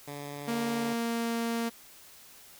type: tone with vibrato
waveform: 10% pulse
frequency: 143.9 Hz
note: D3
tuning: 35 cents flat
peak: -30 dBFS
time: 0.07-0.94 s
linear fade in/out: 10 ms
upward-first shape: sine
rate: 20 Hz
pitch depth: 13 cents each way
type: tone with pitch glide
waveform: sawtooth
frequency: 233.1 to 231.5 Hz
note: A#3 to A#3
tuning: 0 to -12 cents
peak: -25 dBFS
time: 0.47-1.7 s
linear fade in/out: 20 ms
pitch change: -12 cents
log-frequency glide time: 0.65-1.39 s
effects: white hiss -53 dBFS RMS until 2.59 s